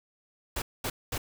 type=noise bursts; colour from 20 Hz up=pink; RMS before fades=-32 dBFS; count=3; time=0.56-1.18 s; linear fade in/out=5 ms; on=60 ms; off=220 ms; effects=none